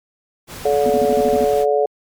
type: noise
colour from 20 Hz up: pink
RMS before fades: -33 dBFS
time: 0.47-1.66 s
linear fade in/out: 50 ms
type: harmonic tone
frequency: 143.9 Hz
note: D3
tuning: 35 cents flat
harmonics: 3 / 4 / 5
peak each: -16 / -18 / -20 dBFS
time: 0.65-1.86 s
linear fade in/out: 5 ms
type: tone bursts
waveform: sine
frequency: 246.9 Hz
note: B3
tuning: in tune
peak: -19 dBFS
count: 8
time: 0.86-1.443 s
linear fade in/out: 0 ms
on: 37 ms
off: 41 ms
effects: MP3 96 kbps